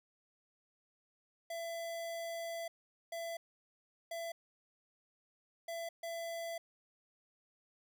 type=tone bursts at uneven times; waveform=square; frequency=670 Hz; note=E5; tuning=28 cents sharp; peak=-40 dBFS; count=5; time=1.5-2.68 / 3.12-3.37 / 4.11-4.32 / 5.68-5.89 / 6.03-6.58 s; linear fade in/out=5 ms; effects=none